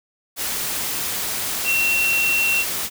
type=tone in noise; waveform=sine; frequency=2723 Hz; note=F7; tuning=44 cents flat; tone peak=-17 dBFS; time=1.64-2.65 s; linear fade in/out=50 ms; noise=white; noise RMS=-25 dBFS; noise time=0.36-2.9 s; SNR=+5 dB; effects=none